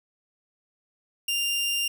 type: tone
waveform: sawtooth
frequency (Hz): 2794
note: F7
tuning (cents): 0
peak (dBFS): -21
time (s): 1.28-1.88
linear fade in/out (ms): 5
effects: 9-bit